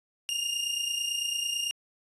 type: tone pair together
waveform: sawtooth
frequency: 2808 / 2837 Hz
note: F7 / F7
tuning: +9 / +27 cents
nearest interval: unison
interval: 18 cents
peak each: -28 / -28 dBFS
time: 0.29-1.71 s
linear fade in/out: 0 ms
effects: resampled to 24000 Hz